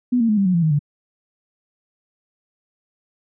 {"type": "tone with pitch steps", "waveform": "sine", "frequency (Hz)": [246.9, 229, 212.5, 197.1, 182.84, 169.61, 157.34, 145.96], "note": ["B3", "A#3", "G#3", "G3", "F#3", "E3", "D#3", "D3"], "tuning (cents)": [0, -31, 40, 10, -20, 50, 20, -10], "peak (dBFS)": -14, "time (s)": [0.12, 0.792], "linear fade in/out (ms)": 10, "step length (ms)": 84, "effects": []}